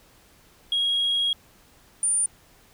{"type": "tone pair in turn", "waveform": "sine", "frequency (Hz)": [3291, 9217], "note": ["G#7", "D9"], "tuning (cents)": [-16, -34], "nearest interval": "octave + tritone", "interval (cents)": 1782, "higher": "second", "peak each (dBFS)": [-19, -18], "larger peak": "second", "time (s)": [[0.72, 1.33], [2.03, 2.26]], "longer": "first", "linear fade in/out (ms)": 2, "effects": ["tanh soft clip ceiling -18 dBFS", "pink hiss -56 dBFS RMS until 2.73 s"]}